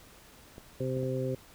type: clicks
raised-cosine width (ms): 2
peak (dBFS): -31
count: 3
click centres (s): 0.581 / 0.97 / 1.032
type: harmonic tone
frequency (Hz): 130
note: C3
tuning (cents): -11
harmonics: 1 / 2 / 3 / 4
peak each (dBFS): -33 / -37 / -35 / -35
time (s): 0.8-1.35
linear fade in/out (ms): 5
effects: pink hiss -55 dBFS RMS until 1.54 s